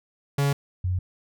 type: tone pair in turn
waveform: 45% pulse / sine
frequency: 141 / 91.15 Hz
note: C#3 / F#2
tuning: +30 / -25 cents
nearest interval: minor sixth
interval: 755 cents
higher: first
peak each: -20 / -22 dBFS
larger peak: first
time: 0.38-0.53 / 0.84-0.99 s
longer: neither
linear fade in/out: 5 ms
effects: none